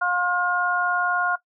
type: harmonic tone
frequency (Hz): 356.3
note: F4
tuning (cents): +35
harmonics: 2 / 3 / 4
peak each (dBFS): -26 / -26 / -21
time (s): 0.01-1.36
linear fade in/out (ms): 10
effects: noise-tail reverb RT60 0.1 s tail -19 dB re dry